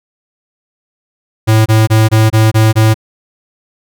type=tone bursts; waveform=square; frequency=110 Hz; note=A2; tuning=in tune; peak=-6 dBFS; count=7; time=1.47-2.944 s; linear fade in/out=20 ms; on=190 ms; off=24 ms; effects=none